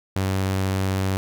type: tone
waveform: sawtooth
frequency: 95.6 Hz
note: G2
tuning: 43 cents flat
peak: -17 dBFS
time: 0.16-1.17 s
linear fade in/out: 0 ms
effects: none